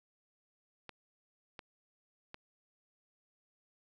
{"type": "clicks", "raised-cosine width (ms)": 0.3, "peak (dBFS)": -29, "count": 3, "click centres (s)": [0.893, 1.592, 2.344], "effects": []}